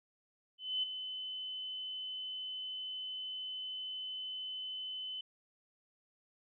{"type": "tone with ADSR envelope", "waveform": "sine", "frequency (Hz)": 3031, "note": "F#7", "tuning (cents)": 41, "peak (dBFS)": -30, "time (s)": [0.58, 5.21], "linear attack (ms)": 250, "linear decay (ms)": 11, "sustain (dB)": -9, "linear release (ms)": 4, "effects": []}